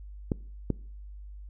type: clicks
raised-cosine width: 3 ms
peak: -13 dBFS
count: 2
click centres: 0.318 / 0.703 s
effects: noise-tail reverb RT60 0.5 s tail -23 dB re dry + added 50 Hz sine -41 dBFS peak until 1.49 s